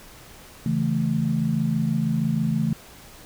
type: chord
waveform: sine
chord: A major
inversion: first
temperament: equal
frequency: 138.59 / 164.81 / 220 Hz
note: C#3 / E3 / A3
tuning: 0 / 0 / 0 cents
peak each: -26 / -24 / -24 dBFS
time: 0.66-2.73 s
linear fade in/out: 2 ms
effects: pink hiss -46 dBFS RMS until 3.25 s